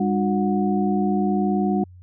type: tone cluster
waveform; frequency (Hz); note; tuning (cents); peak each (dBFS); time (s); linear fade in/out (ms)
sine; 199.9 / 300.4 / 361 / 732; G3 / D4 / F#4 / F#5; +34 / +39 / -43 / -19; -20 / -26 / -26 / -27; 0-1.84; 5
effects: added 90 Hz sine -42 dBFS peak until 2.02 s